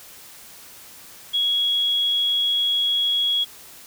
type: tone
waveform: sine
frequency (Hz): 3329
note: G#7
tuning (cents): +3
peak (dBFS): -18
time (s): 1.33-3.45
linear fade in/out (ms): 20
effects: white hiss -44 dBFS RMS until 3.86 s